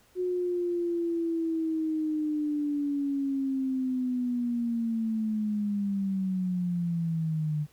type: linear sweep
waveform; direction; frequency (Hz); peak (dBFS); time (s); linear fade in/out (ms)
sine; down; 365.2 to 148.2; -26; 0.15-7.67; 50
effects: pink hiss -62 dBFS RMS until 7.72 s